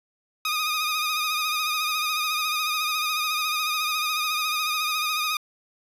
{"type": "tone with vibrato", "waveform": "15% pulse", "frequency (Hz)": 1237, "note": "D#6", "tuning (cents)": -10, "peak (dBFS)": -17, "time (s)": [0.45, 5.37], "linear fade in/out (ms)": 2, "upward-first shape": "sine", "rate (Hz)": 14, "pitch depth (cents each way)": 45, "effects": ["resampled to 32000 Hz"]}